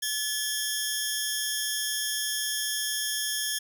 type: tone cluster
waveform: 15% pulse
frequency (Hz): 1722 / 3217 / 5480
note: A6 / G7 / F8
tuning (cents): -38 / +44 / -34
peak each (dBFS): -26 / -24 / -28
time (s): 0.02-3.59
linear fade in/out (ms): 10
effects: none